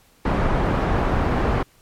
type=low-pass noise; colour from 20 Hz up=pink; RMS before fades=-20 dBFS; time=0.25-1.63 s; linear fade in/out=5 ms; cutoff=1300 Hz; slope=12 dB/octave; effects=pink hiss -56 dBFS RMS until 1.81 s + MP3 64 kbps